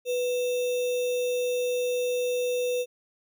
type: tone with sample-and-hold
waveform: sine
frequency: 493.9 Hz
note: B4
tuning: in tune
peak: -24 dBFS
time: 0.05-2.86 s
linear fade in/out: 50 ms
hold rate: 3150 Hz
effects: none